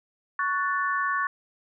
sine chord, F# minor, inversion second, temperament equal with one note detuned, 1115.8 / 1480 / 1760 Hz, C#6 / F#6 / A6, +11 / 0 / 0 cents, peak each -26 / -30 / -29 dBFS, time 0.39-1.27 s, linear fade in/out 2 ms, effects none

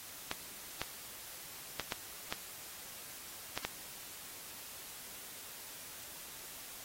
clicks, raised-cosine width 0.2 ms, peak -17 dBFS, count 7, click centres 0.314 / 0.816 / 1.797 / 1.922 / 2.325 / 3.576 / 3.65 s, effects white hiss -49 dBFS RMS until 6.84 s + AAC 48 kbps

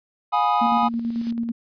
triangle chord, F half-diminished seventh, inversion none, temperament equal with one note detuned, 713.1 / 830.6 / 987.8 / 1244.5 Hz, F5 / Ab5 / Cb6 / Eb6, +36 / 0 / 0 / 0 cents, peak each -23 / -19 / -22 / -21 dBFS, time 0.32-0.89 s, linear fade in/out 20 ms
blue noise with exponential growth, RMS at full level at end -34 dBFS, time 0.57-1.31 s, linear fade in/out 1 ms, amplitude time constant 160 ms
sine tone with tremolo, 232.3 Hz, A#3, 6 cents flat, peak -21 dBFS, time 0.61-1.52 s, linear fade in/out 10 ms, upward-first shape square, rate 9.1 Hz, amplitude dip 40%
effects resampled to 11025 Hz

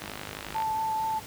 click train, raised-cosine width 0.3 ms, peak -20 dBFS, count 32, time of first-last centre 0.02-0.622 s, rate 51.5 Hz
sine tone with vibrato, 880 Hz, A5, in tune, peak -26 dBFS, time 0.54-1.2 s, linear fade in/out 20 ms, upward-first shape sine, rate 4.3 Hz, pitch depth 11 cents each way
effects pink hiss -43 dBFS RMS until 1.26 s + high-pass 60 Hz 12 dB/octave

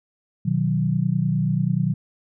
sine chord, B major, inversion none, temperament equal with one note detuned, 124.55 / 155.56 / 185 Hz, B2 / D#3 / F#3, +15 / 0 / 0 cents, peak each -24 / -22 / -23 dBFS, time 0.45-1.94 s, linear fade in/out 10 ms, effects none

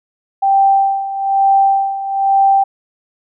sine tone with tremolo, 784 Hz, G5, in tune, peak -7 dBFS, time 0.42-2.64 s, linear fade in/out 10 ms, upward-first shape sine, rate 1.1 Hz, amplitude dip 75%, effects none

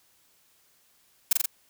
blue noise with echo, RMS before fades -19 dBFS, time 1.31-1.33 s, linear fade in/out 5 ms, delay 43 ms, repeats 3, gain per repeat -2 dB, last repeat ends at 1.459 s, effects white hiss -64 dBFS RMS until 1.69 s

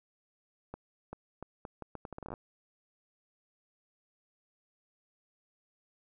accelerating click train, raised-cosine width 1 ms, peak -27 dBFS, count 16, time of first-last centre 0.74-2.339 s, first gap 390 ms, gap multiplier 0.76, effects none

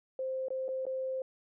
sine tone with dropouts, 523.3 Hz, C5, in tune, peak -32 dBFS, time 0.19-1.22 s, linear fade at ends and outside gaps 2 ms, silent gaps 0.484-0.504 / 0.682-0.688 / 0.854-0.866 s, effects none

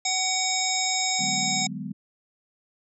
harmonic tone, 752 Hz, F#5, 28 cents sharp, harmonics 1 / 3 / 5 / 7 / 9 / 10, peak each -30 / -30 / -30 / -30 / -30 / -30 dBFS, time 0.05-1.67 s, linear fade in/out 5 ms
sine chord, G# half-diminished seventh, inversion second, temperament just, 149.51 / 186.89 / 207.7 / 249.2 Hz, D3 / F#3 / G#3 / B3, +31 / +18 / 0 / +16 cents, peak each -38 / -35 / -36 / -37 dBFS, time 1.19-1.93 s, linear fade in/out 10 ms
effects none

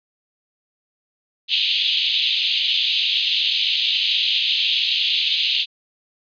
pink band-pass noise, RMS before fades -20 dBFS, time 1.48-5.66 s, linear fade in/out 50 ms, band 2800 to 4100 Hz, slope 48 dB/octave, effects resampled to 11025 Hz

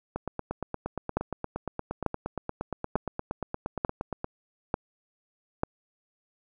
two click trains, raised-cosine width 1 ms, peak -17 / -11 dBFS, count 36 / 6, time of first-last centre 0.16-4.244 / 1.17-5.634 s, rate 8.57 / 1.12 Hz, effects none

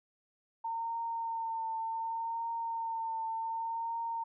sine tone with vibrato, 910 Hz, A#5, 42 cents flat, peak -33 dBFS, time 0.64-4.24 s, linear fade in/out 10 ms, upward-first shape triangle, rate 0.67 Hz, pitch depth 26 cents each way, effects none

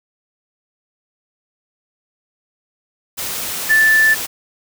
sine tone in noise, 1758 Hz, A6, 2 cents flat, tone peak -9 dBFS, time 3.69-4.15 s, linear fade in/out 20 ms, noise white, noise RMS -24 dBFS, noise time 3.17-4.27 s, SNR +12 dB, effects none

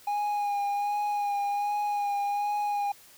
triangle tone with vibrato, 819 Hz, G#5, 24 cents flat, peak -24 dBFS, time 0.07-2.92 s, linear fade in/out 5 ms, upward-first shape sine, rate 1.3 Hz, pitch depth 21 cents each way, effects white hiss -54 dBFS RMS until 3.17 s

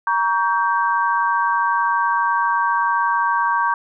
sine chord, G diminished, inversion first, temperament just, 940.8 / 1128.9 / 1568 Hz, Bb5 / Db6 / G6, +16 / +31 / 0 cents, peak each -19 / -20 / -22 dBFS, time 0.07-3.74 s, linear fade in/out 2 ms, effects none

